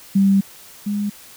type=tone pair in turn; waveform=sine; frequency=196 / 205.2 Hz; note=G3 / G#3; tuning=0 / -21 cents; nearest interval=minor second; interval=79 cents; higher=second; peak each=-11 / -19 dBFS; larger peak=first; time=0.15-0.41 / 0.86-1.1 s; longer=first; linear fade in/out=10 ms; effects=white hiss -43 dBFS RMS until 1.36 s